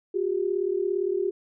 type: tone pair together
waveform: sine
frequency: 361.7 / 399.2 Hz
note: F#4 / G4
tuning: -39 / +32 cents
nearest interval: major second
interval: 171 cents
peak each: -26 dBFS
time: 0.14-1.31 s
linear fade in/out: 10 ms
effects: none